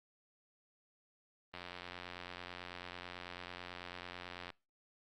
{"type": "click train", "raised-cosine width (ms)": 0.3, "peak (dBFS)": -29, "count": 265, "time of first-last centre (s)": [1.54, 4.503], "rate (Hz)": 89.1, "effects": ["noise-tail reverb RT60 0.3 s tail -25 dB re dry", "Opus 32 kbps"]}